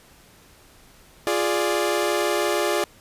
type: chord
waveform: sawtooth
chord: D diminished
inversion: first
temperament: equal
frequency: 349.2 / 415.3 / 587.3 Hz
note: F4 / Ab4 / D5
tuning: 0 / 0 / 0 cents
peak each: -21 dBFS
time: 1.27-2.84 s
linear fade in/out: 0 ms
effects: pink hiss -52 dBFS RMS until 3 s + resampled to 32000 Hz